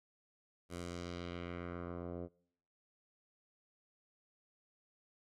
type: tone with low-pass filter sweep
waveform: 10% pulse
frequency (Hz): 87.31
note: F2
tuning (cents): 0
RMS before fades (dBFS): -44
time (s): 0.69-2.29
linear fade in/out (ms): 50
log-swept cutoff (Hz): 11000 to 550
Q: 1.4
effects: noise-tail reverb RT60 0.7 s tail -25 dB re dry